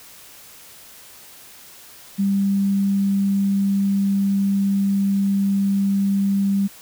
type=tone; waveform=sine; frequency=197.6 Hz; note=G3; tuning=14 cents sharp; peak=-16 dBFS; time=2.18-6.68 s; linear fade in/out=20 ms; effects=white hiss -44 dBFS RMS until 6.81 s